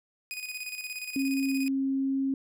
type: tone with tremolo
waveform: sawtooth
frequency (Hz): 2489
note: D#7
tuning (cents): 0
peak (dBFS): -30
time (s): 0.31-1.68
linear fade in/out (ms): 0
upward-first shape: square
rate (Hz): 17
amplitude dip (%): 55
type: tone with pitch glide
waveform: sine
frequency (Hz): 271.4 to 269.8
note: C#4 to C#4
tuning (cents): -36 to -47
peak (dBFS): -25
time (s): 1.16-2.34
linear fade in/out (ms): 2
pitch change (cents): -11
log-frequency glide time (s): 1.45-1.56
effects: none